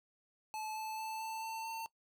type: tone with pitch steps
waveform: square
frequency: 866 / 873 / 880.1 / 887.3 / 894.5 / 901.7 Hz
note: A5 / A5 / A5 / A5 / A5 / A5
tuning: -28 / -14 / 0 / +14 / +28 / +42 cents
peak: -40 dBFS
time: 0.54-1.86 s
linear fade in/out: 0 ms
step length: 220 ms
effects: noise-tail reverb RT60 0.1 s tail -20 dB re dry